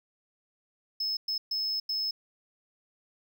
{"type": "tone bursts at uneven times", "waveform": "triangle", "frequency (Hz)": 5200, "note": "E8", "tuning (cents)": -24, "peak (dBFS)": -27, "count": 4, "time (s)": [[1, 1.17], [1.28, 1.38], [1.51, 1.8], [1.89, 2.11]], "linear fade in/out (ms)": 5, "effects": []}